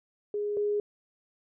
sine tone pair in turn, 414.1 / 414.1 Hz, G#4 / G#4, -5 / -5 cents, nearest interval unison, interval 0 cents, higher neither, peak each -28 / -25 dBFS, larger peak second, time 0.34-0.57 / 0.57-0.8 s, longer neither, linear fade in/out 2 ms, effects none

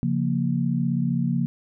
sine chord, Bb minor, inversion first, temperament equal, 138.59 / 174.61 / 233.1 Hz, Db3 / F3 / Bb3, 0 / 0 / 0 cents, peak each -25 dBFS, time 0.03-1.46 s, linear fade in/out 0 ms, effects none

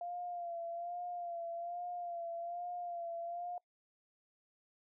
sine tone with vibrato, 693 Hz, F5, 14 cents flat, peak -39 dBFS, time 0.01-3.58 s, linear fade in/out 2 ms, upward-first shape sine, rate 1.2 Hz, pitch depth 42 cents each way, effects noise-tail reverb RT60 0.1 s tail -24 dB re dry

